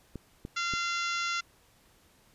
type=clicks; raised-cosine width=3 ms; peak=-25 dBFS; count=3; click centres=0.157 / 0.451 / 0.737 s
type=harmonic tone; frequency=689 Hz; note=F5; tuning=24 cents flat; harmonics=2 / 3 / 4 / 5 / 6 / 7 / 8 / 9 / 10; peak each=-32 / -36 / -38 / -40 / -42 / -43 / -44 / -45 / -46 dBFS; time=0.56-1.41 s; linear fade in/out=10 ms
effects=pink hiss -63 dBFS RMS until 2.34 s + resampled to 32000 Hz